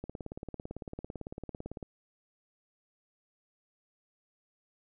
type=click train; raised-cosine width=2 ms; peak=-26 dBFS; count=33; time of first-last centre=0.04-1.828 s; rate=17.9 Hz; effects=none